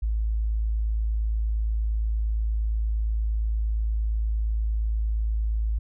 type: tone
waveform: sine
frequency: 54.3 Hz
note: A1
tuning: 22 cents flat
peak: -22 dBFS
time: 0.02-5.79 s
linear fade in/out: 10 ms
effects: none